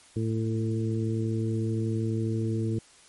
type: harmonic tone with a mistuned harmonic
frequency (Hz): 111.8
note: A2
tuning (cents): +28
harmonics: 1 / 2 / 3 / 4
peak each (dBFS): -27 / -32 / -32 / -37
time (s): 0.16-2.79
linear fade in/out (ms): 5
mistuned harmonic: 1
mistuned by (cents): -16
effects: white hiss -55 dBFS RMS until 3.08 s + MP3 48 kbps